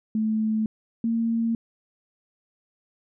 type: tone pair in turn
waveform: sine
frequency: 218.1 / 229 Hz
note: A3 / A#3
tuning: -15 / -31 cents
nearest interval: minor second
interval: 84 cents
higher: second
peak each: -21 dBFS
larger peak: neither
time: 0.15-0.66 / 1.04-1.55 s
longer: neither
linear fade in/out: 2 ms
effects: none